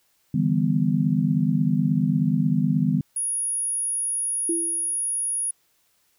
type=chord; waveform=sine; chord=E minor seventh; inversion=third; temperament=just; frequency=148.33 / 164.81 / 197.78 / 247.2 Hz; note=D3 / E3 / G3 / B3; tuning=+18 / 0 / +16 / +2 cents; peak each=-24 dBFS; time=0.34-3.01 s; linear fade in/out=5 ms
type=tone; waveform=sine; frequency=10410 Hz; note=E9; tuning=23 cents flat; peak=-23 dBFS; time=3.16-5.51 s; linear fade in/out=5 ms
type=tone with exponential decay; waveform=sine; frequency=334.4 Hz; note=E4; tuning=25 cents sharp; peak=-21 dBFS; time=4.49-5 s; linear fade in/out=5 ms; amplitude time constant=110 ms
effects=white hiss -66 dBFS RMS until 6.18 s